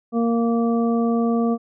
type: harmonic tone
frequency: 232.1 Hz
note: A#3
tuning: 7 cents flat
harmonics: 1 / 2 / 3 / 5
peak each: -18 / -24 / -28 / -32 dBFS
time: 0.12-1.58 s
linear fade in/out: 50 ms
effects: none